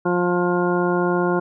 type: harmonic tone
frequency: 177 Hz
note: F3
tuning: 23 cents sharp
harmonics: 1 / 2 / 3 / 4 / 5 / 6 / 8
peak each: -23 / -20 / -27 / -28 / -29 / -28 / -28 dBFS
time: 0.05-1.4 s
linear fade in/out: 10 ms
effects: none